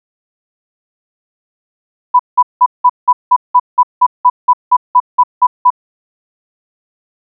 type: tone bursts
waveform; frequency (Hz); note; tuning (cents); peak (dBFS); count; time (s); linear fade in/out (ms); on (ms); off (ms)
sine; 991; B5; +6; -3; 16; 2.14-5.704; 10; 54; 180
effects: none